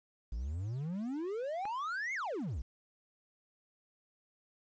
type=exponential two-way sweep; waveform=triangle; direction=up then down; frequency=51.91 to 2221 to 51.91 Hz; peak=-33 dBFS; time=0.32-2.62 s; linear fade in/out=5 ms; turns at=2.14 s
type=click; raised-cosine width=0.5 ms; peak=-29 dBFS; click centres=1.654 s
effects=resampled to 16000 Hz + 11-bit